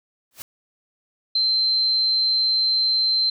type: noise with exponential growth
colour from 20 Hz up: white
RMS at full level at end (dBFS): -31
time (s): 0.31-0.42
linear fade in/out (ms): 1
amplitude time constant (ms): 22
type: tone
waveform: sine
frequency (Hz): 4111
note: C8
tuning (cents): -31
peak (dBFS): -17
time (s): 1.35-3.3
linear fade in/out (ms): 5
effects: none